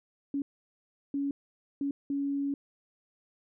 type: tone bursts at uneven times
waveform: sine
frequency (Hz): 280.5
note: C#4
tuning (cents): +21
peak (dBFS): -28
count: 4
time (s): 0.34-0.42 / 1.14-1.31 / 1.81-1.91 / 2.1-2.54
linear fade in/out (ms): 2
effects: none